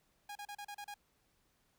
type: tone bursts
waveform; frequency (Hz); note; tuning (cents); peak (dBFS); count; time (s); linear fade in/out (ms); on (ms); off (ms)
sawtooth; 820; G#5; -22; -40; 7; 0.29-0.942; 5; 64; 34
effects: pink hiss -75 dBFS RMS until 1.78 s